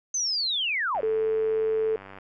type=linear sweep; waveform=sine; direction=down; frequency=6290 to 496.6 Hz; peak=-24 dBFS; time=0.14-1.01 s; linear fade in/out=5 ms
type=click train; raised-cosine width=0.5 ms; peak=-28 dBFS; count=121; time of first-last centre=0.95-2.186 s; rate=97.1 Hz
type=tone; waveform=sine; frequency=440 Hz; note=A4; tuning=in tune; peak=-22 dBFS; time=1.03-1.96 s; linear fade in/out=2 ms
effects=none